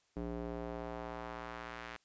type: tone with band-pass filter sweep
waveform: square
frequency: 58.27 Hz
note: A#1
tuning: in tune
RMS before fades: -43 dBFS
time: 0.16-1.97 s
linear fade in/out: 5 ms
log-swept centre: 330 to 1900 Hz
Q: 1.1
effects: white hiss -74 dBFS RMS until 2.04 s + resampled to 16000 Hz